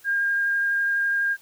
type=tone with vibrato; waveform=sine; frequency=1612 Hz; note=G6; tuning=48 cents sharp; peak=-20 dBFS; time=0.04-1.37 s; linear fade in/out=50 ms; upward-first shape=sine; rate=12 Hz; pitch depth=8 cents each way; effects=white hiss -54 dBFS RMS until 1.41 s